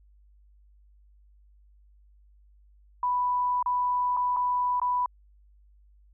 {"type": "tone with dropouts", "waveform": "sine", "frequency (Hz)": 989, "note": "B5", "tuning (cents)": 2, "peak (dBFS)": -23, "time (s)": [3.03, 5.06], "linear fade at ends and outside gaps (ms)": 2, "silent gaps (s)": [[3.627, 3.66], [4.167, 4.171], [4.364, 4.368], [4.799, 4.816]], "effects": ["added 50 Hz sine -55 dBFS peak until 6.13 s"]}